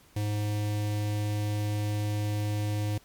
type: tone with notch filter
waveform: square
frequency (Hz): 104.6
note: G#2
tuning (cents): +13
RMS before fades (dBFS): -29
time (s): 0.16-2.98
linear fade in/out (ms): 5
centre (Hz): 1300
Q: 1.4
effects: pink hiss -59 dBFS RMS until 3.04 s + MP3 96 kbps